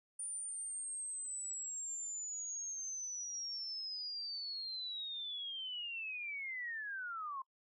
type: linear sweep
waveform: sine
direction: down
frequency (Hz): 9320 to 1039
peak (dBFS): -40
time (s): 0.19-7.42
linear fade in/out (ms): 5
effects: noise-tail reverb RT60 0.1 s tail -23 dB re dry